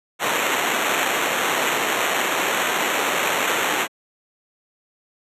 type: noise with sample-and-hold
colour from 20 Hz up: violet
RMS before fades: -21 dBFS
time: 0.19-3.88 s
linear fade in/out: 50 ms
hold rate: 4900 Hz
effects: high-pass 300 Hz 12 dB/octave + resampled to 32000 Hz

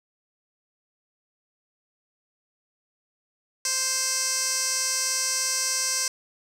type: tone with band-pass filter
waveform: 15% pulse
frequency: 523.3 Hz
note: C5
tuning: in tune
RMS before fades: -26 dBFS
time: 3.65-6.08 s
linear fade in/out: 2 ms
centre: 6800 Hz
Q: 4.3
effects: none

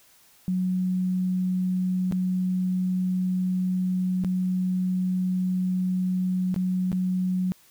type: tone with dropouts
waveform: sine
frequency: 184 Hz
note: F#3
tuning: 9 cents flat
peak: -22 dBFS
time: 0.48-7.52 s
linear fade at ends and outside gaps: 0 ms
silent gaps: 2.113-2.123 / 4.238-4.247 / 6.543-6.562 / 6.918-6.928 s
effects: white hiss -57 dBFS RMS until 7.7 s

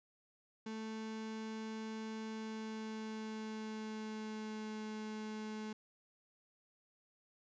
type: tone with pitch glide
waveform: 35% pulse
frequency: 220 to 215.6 Hz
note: A3 to A3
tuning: 0 to -35 cents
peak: -40 dBFS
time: 0.66-5.73 s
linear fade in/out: 5 ms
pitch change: -35 cents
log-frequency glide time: 2.3-4.83 s
effects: resampled to 16000 Hz

